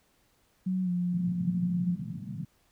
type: tone with pitch glide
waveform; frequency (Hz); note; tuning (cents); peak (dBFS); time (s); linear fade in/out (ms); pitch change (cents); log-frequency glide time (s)
sine; 185.6 to 177.32; F#3 to F3; +6 to +27; -26; 0.66-1.96; 10; -79; 0.83-0.9
type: band-pass noise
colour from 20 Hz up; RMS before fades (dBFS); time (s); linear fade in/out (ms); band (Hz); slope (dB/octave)
white; -37; 1.13-2.45; 5; 110 to 210; 48
effects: pink hiss -68 dBFS RMS until 2.71 s